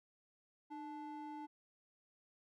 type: ring-modulated tone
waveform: triangle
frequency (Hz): 587.3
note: D5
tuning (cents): 0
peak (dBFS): -40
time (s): 0.7-1.47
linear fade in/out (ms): 20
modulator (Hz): 283
effects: none